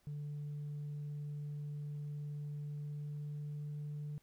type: tone with pitch glide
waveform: sine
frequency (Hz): 146.83 to 147.94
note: D3 to D3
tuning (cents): 0 to +13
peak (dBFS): -38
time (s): 0.07-4.18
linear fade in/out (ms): 0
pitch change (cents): +13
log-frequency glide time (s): 2.61-3.83
effects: tanh soft clip ceiling -38 dBFS + pink hiss -73 dBFS RMS until 4.22 s